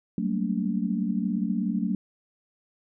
sine tone cluster, 187.7 / 199.7 / 224.6 / 239.7 / 285.1 Hz, F#3 / G3 / A3 / A#3 / C#4, +25 / +32 / +36 / +48 / +49 cents, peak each -28 / -33 / -28 / -37 / -33 dBFS, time 0.18-1.95 s, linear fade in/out 2 ms, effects none

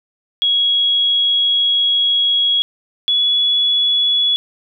sine tone pair in turn, 3322 / 3394 Hz, G#7 / G#7, 0 / +37 cents, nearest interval unison, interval 37 cents, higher second, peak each -12 dBFS, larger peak neither, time 0.42-2.62 / 3.08-4.36 s, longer first, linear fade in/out 0 ms, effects none

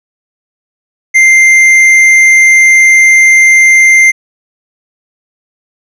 sine tone with tanh clipping, 2093 Hz, C7, in tune, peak -3 dBFS, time 1.14-4.12 s, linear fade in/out 20 ms, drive 8 dB, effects none

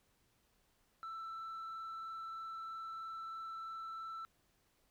sine tone with frequency modulation, 1328 Hz, E6, 12 cents sharp, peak -40 dBFS, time 1.03-4.25 s, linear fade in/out 0 ms, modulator 23.1 Hz, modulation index 0.49, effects tanh soft clip ceiling -42 dBFS + pink hiss -75 dBFS RMS until 4.9 s

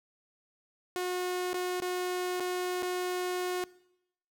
sawtooth tone with dropouts, 362.1 Hz, F#4, 37 cents flat, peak -27 dBFS, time 0.96-3.64 s, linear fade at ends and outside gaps 0 ms, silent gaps 1.532-1.542 / 1.801-1.821 / 2.398-2.405 / 2.824-2.829 s, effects noise-tail reverb RT60 0.8 s tail -21 dB re dry

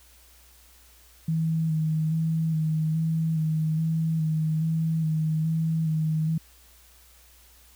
sine tone with vibrato, 159.1 Hz, D#3, 39 cents sharp, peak -22 dBFS, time 1.28-6.38 s, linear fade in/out 5 ms, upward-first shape square, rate 1.2 Hz, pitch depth 23 cents each way, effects added 60 Hz sine -56 dBFS peak until 7.75 s + white hiss -56 dBFS RMS until 7.75 s

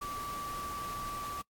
sine tone in noise, 1158 Hz, D6, 25 cents flat, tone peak -37 dBFS, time 0.01-1.42 s, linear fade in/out 10 ms, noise pink, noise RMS -45 dBFS, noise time 0.01-1.42 s, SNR +5 dB, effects noise-tail reverb RT60 0.1 s tail -24 dB re dry + AAC 64 kbps

